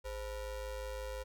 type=ring-modulated tone; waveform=square; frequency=233.1 Hz; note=A#3; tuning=in tune; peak=-37 dBFS; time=0.04-1.24 s; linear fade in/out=20 ms; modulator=286 Hz; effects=none